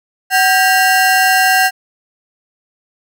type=ring-modulated tone; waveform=35% pulse; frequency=1174.7 Hz; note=D6; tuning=in tune; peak=-4 dBFS; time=0.3-1.71 s; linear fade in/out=50 ms; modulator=423 Hz; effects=none